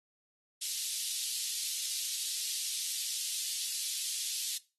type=high-pass noise; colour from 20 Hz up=pink; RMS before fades=-36 dBFS; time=0.61-4.58 s; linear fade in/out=10 ms; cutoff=3500 Hz; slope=24 dB/octave; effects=noise-tail reverb RT60 0.3 s tail -19 dB re dry + AAC 32 kbps